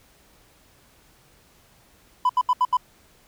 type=tone bursts; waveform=triangle; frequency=999 Hz; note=B5; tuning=20 cents sharp; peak=-13 dBFS; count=5; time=2.25-2.77 s; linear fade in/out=5 ms; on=44 ms; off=75 ms; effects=tanh soft clip ceiling -11 dBFS + pink hiss -57 dBFS RMS until 3.27 s